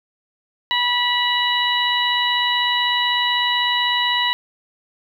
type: harmonic tone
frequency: 976 Hz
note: B5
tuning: 21 cents flat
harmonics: 1 / 2 / 3 / 4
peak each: -22 / -22 / -22 / -22 dBFS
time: 0.71-4.33 s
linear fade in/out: 0 ms
effects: 8-bit